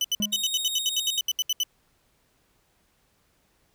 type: tone bursts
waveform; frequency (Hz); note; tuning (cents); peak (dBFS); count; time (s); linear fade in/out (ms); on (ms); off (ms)
30% pulse; 2998; F#7; +22; -19; 16; 0.01-1.634; 2; 34; 72
type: tone with exponential decay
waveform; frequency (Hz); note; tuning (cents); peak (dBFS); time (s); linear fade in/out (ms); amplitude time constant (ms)
triangle; 207.7; G#3; 0; -22; 0.2-0.46; 0; 56
type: tone with tremolo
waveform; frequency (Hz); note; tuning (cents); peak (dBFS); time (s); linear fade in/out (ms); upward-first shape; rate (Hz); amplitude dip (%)
sawtooth; 3729; A#7; 0; -24; 0.32-1.2; 5; sine; 15; 25
effects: pink hiss -67 dBFS RMS until 3.74 s